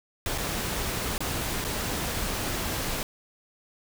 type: noise with dropouts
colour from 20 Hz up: pink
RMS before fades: -30 dBFS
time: 0.26-3.03 s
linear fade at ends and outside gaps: 1 ms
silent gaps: 0.378-0.382 / 1.18-1.205 / 1.642-1.648 s
effects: none